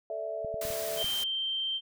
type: chord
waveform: sine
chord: A suspended fourth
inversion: none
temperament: equal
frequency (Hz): 440 / 587.3 / 659.3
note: A4 / D5 / E5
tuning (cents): 0 / 0 / 0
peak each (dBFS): -40 / -39 / -34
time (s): 0.1-1.03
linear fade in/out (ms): 2
type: clicks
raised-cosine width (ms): 5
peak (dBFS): -32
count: 5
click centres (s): 0.447 / 0.543 / 0.652 / 0.704 / 1.044
type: noise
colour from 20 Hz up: white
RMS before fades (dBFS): -38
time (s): 0.61-1.24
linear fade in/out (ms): 5
type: tone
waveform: sine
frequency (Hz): 3136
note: G7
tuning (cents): 0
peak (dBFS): -29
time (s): 0.96-1.81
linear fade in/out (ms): 50
effects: none